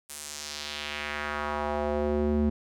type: tone with band-pass filter sweep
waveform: square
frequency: 74.1 Hz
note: D2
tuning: 16 cents sharp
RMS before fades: -30 dBFS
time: 0.09-2.5 s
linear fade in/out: 10 ms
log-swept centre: 10000 to 230 Hz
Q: 1.6
effects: none